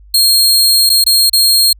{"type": "tone with dropouts", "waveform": "sawtooth", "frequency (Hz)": 4240, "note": "C8", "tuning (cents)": 22, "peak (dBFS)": -4, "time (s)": [0.14, 1.73], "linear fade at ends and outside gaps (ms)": 5, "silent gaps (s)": [[0.894, 0.899], [1.041, 1.064], [1.297, 1.331]], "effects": ["added 50 Hz sine -37 dBFS peak until 1.79 s"]}